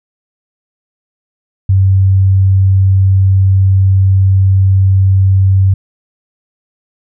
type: tone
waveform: sine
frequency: 95.9 Hz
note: G2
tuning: 37 cents flat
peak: -5 dBFS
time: 1.69-5.74 s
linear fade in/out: 5 ms
effects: none